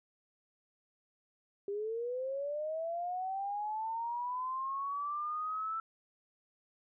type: linear sweep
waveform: sine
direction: up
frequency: 395.5 to 1329 Hz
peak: -34 dBFS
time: 1.68-5.8 s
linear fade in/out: 2 ms
effects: none